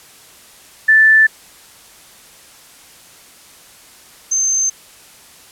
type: tone pair in turn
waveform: sine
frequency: 1760 / 6272 Hz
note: A6 / G8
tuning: 0 / 0 cents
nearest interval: octave + minor seventh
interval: 2200 cents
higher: second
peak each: -6 / -13 dBFS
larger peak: first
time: 0.88-1.27 / 4.31-4.7 s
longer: neither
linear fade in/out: 10 ms
effects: white hiss -43 dBFS RMS until 5.51 s + low-pass 12000 Hz 12 dB/octave